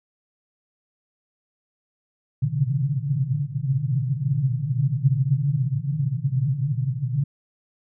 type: band-pass noise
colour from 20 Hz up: white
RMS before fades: -23 dBFS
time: 2.42-7.24 s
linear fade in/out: 5 ms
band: 120 to 150 Hz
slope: 96 dB/octave
effects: none